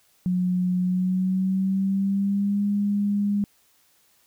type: tone with pitch glide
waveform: sine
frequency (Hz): 181.2 to 203.4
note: F#3 to G#3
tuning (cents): -36 to -36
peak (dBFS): -20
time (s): 0.26-3.44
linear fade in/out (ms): 0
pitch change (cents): +200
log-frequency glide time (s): 0.8-2.64
effects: white hiss -62 dBFS RMS until 4.26 s